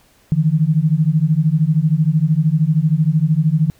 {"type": "beating tone pair", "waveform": "sine", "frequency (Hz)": [150, 163], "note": ["D3", "E3"], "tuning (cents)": [37, -19], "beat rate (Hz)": 13, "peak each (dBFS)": -15, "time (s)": [0.32, 3.7], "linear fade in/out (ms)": 0, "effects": ["pink hiss -54 dBFS RMS until 3.79 s"]}